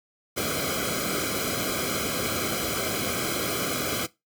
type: noise with comb filter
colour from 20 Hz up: pink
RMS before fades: -28 dBFS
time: 0.36-4.07 s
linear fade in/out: 20 ms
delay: 1.1 ms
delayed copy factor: -0.95
effects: noise-tail reverb RT60 0.2 s tail -19 dB re dry + high-pass 60 Hz 12 dB/octave